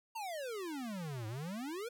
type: exponential two-way sweep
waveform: square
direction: down then up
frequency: 941 to 105.1 to 497.1 Hz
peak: -40 dBFS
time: 0.15-1.89 s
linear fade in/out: 10 ms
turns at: 1.27 s
effects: none